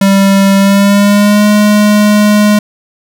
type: tone with pitch glide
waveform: square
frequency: 196 to 208.9 Hz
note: G3 to G#3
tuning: 0 to +10 cents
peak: -5 dBFS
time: 0.01-2.59 s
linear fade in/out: 5 ms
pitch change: +110 cents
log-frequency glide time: 0.57-1.46 s
effects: none